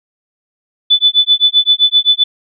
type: tone with tremolo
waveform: sine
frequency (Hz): 3488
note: A7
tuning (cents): -16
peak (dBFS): -4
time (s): 0.9-2.24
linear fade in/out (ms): 10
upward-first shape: sine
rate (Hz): 7.7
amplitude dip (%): 100
effects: none